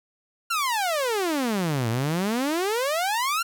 sawtooth exponential two-way sweep, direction down then up, 1416 to 110 to 1416 Hz, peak -19 dBFS, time 0.5-3.43 s, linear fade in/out 10 ms, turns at 1.89 s, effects none

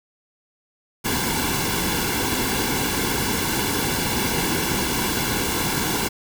pink noise with comb filter, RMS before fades -23 dBFS, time 1.04-6.09 s, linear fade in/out 20 ms, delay 1.6 ms, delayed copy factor -0.7, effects none

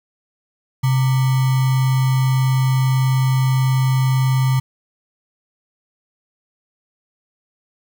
sine tone with sample-and-hold, 130.81 Hz, C3, in tune, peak -13 dBFS, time 0.83-4.6 s, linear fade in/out 10 ms, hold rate 1050 Hz, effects none

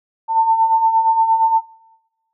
sine beating tone pair, 890 / 898.6 Hz, A5 / A5, +20 / +36 cents, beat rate 8.6 Hz, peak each -20 / -12 dBFS, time 0.28-1.62 s, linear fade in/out 50 ms, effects noise-tail reverb RT60 1.0 s tail -21 dB re dry

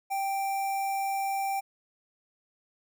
square tone with notch filter, 784 Hz, G5, in tune, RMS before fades -30 dBFS, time 0.1-1.61 s, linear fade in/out 20 ms, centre 4100 Hz, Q 0.95, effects none

